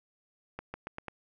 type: accelerating click train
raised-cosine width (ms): 0.5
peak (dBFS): -23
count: 5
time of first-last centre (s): 0.59-1.083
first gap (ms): 150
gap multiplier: 0.87
effects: none